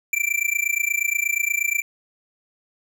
square tone with amplitude modulation, 2349 Hz, D7, in tune, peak -17 dBFS, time 0.13-1.82 s, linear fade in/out 2 ms, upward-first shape sine, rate 28.4 Hz, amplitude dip 95%, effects none

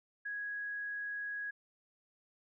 sine tone, 1661.2 Hz, G#6, in tune, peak -37 dBFS, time 0.25-1.51 s, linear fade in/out 10 ms, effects none

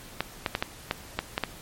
clicks, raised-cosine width 0.3 ms, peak -9 dBFS, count 8, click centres 0.206 / 0.462 / 0.551 / 0.625 / 0.911 / 1.19 / 1.379 / 1.437 s, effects pink hiss -46 dBFS RMS until 1.61 s + MP3 64 kbps

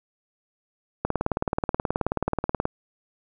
click train, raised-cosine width 1 ms, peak -9 dBFS, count 31, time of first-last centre 1.05-2.654 s, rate 18.7 Hz, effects none

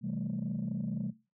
sine chord, A minor seventh, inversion first, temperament equal, 130.81 / 164.81 / 196 / 220 Hz, C3 / E3 / G3 / A3, 0 / 0 / 0 / 0 cents, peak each -38 / -38 / -36 / -36 dBFS, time 0.01-1.13 s, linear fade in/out 50 ms, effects noise-tail reverb RT60 0.3 s tail -20 dB re dry + tanh soft clip ceiling -27 dBFS

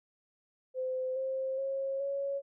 sine tone with pitch steps, 515 / 528.3 / 541.9 / 555.8 Hz, C5 / C5 / C#5 / C#5, -28 / +17 / -39 / +4 cents, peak -31 dBFS, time 0.74-2.42 s, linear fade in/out 50 ms, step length 420 ms, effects none

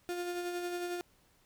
35% pulse tone with tremolo, 352.4 Hz, F4, 16 cents sharp, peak -32 dBFS, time 0.09-1.01 s, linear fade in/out 0 ms, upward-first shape sine, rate 11 Hz, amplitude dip 35%, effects pink hiss -68 dBFS RMS until 1.45 s

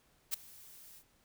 blue noise with ADSR envelope, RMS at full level -32 dBFS, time 0.31-1.04 s, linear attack 28 ms, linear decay 7 ms, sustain -23 dB, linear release 69 ms, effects pink hiss -70 dBFS RMS until 1.24 s

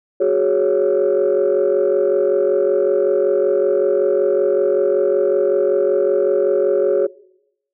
sine chord, F# suspended second, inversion none, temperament equal, 370 / 415.3 / 554.4 Hz, F#4 / G#4 / C#5, 0 / 0 / 0 cents, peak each -16 dBFS, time 0.2-7.07 s, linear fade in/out 10 ms, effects noise-tail reverb RT60 0.8 s tail -21 dB re dry + tanh soft clip ceiling -8 dBFS

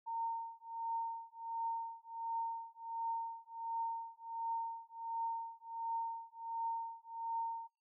sine tone with tremolo, 916 Hz, A#5, 31 cents flat, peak -34 dBFS, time 0.06-7.68 s, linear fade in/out 20 ms, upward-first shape triangle, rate 1.4 Hz, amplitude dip 100%, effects noise-tail reverb RT60 0.3 s tail -26 dB re dry

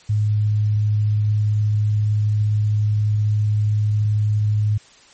sine tone, 105.5 Hz, G#2, 28 cents sharp, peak -15 dBFS, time 0.09-4.78 s, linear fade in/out 10 ms, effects white hiss -49 dBFS RMS until 5.13 s + MP3 32 kbps

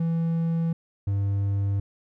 triangle tone pair in turn, 165.6 / 99.57 Hz, E3 / G2, +8 / +28 cents, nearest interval major sixth, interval 880 cents, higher first, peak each -20 dBFS, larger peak neither, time 0-0.73 / 1.07-1.8 s, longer neither, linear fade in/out 5 ms, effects none

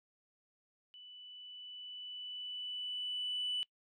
sine tone with level ramp, 2979 Hz, F#7, 11 cents sharp, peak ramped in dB -52 to -32 dBFS, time 0.94-3.63 s, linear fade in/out 0 ms, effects noise-tail reverb RT60 0.1 s tail -24 dB re dry + tanh soft clip ceiling -30 dBFS

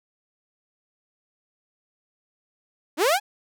sawtooth linear sweep, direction up, 267.1 to 860 Hz, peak -14 dBFS, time 2.97-3.2 s, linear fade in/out 50 ms, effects none

